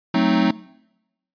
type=chord; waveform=square; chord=F# diminished seventh; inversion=none; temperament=equal; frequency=185 / 220 / 261.6 / 311.1 Hz; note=F#3 / A3 / C4 / Eb4; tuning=0 / 0 / 0 / 0 cents; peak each=-22 dBFS; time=0.14-0.51 s; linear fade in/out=5 ms; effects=noise-tail reverb RT60 0.9 s tail -21 dB re dry + resampled to 11025 Hz